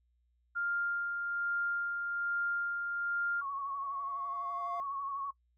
sine tone with tremolo, 1400 Hz, F6, 4 cents sharp, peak -30 dBFS, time 0.55-3.42 s, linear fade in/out 20 ms, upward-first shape sine, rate 1.2 Hz, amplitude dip 35%
triangle tone with exponential growth, 696 Hz, F5, 6 cents flat, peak -36 dBFS, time 3.28-4.8 s, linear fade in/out 0 ms, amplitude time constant 330 ms
sine tone with vibrato, 1108.7 Hz, C#6, in tune, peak -35 dBFS, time 3.41-5.31 s, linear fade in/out 10 ms, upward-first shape sine, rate 12 Hz, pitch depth 39 cents each way
effects noise-tail reverb RT60 0.1 s tail -19 dB re dry + added 60 Hz sine -70 dBFS peak until 5.57 s

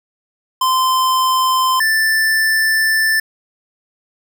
square tone pair in turn, 1035 / 1766 Hz, C6 / A6, -19 / +6 cents, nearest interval major sixth, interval 925 cents, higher second, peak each -13 dBFS, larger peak neither, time 0.61-1.8 / 1.8-3.2 s, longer second, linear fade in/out 5 ms, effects none

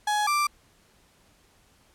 35% pulse tone pair in turn, 838 / 1177.5 Hz, G#5 / D6, +15 / +4 cents, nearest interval tritone, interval 589 cents, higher second, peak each -21 / -20 dBFS, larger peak second, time 0.07-0.27 / 0.27-0.47 s, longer neither, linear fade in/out 5 ms, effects pink hiss -61 dBFS RMS until 1.94 s + low-pass 12000 Hz 12 dB/octave

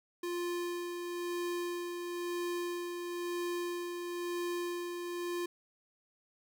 square tone with tremolo, 349.6 Hz, F4, 2 cents sharp, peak -34 dBFS, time 0.23-5.46 s, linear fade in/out 5 ms, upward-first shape sine, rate 1 Hz, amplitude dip 40%, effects 12-bit

